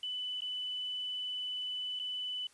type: tone with dropouts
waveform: sine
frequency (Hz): 2993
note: F#7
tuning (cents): +19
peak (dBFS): -35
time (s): 0.03-2.47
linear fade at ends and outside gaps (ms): 2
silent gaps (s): 0.406-0.419 / 1.991-1.997
effects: white hiss -64 dBFS RMS until 2.53 s + resampled to 24000 Hz